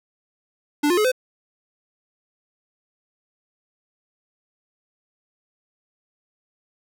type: tone with pitch steps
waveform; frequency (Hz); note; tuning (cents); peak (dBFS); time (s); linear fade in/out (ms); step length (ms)
square; 293.7 / 353.3 / 425.1 / 511.4; D4 / F4 / G#4 / C5; 0 / +20 / +40 / -40; -17; 0.83-1.118; 10; 72
effects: none